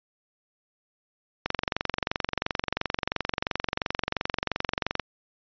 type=click train; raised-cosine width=0.3 ms; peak=-9 dBFS; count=82; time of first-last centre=1.46-4.997 s; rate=22.9 Hz; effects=resampled to 11025 Hz